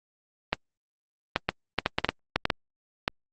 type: clicks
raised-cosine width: 0.3 ms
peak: -6 dBFS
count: 12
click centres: 0.53 / 1.361 / 1.49 / 1.787 / 1.861 / 1.985 / 2.046 / 2.09 / 2.36 / 2.454 / 2.502 / 3.079 s
effects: Opus 24 kbps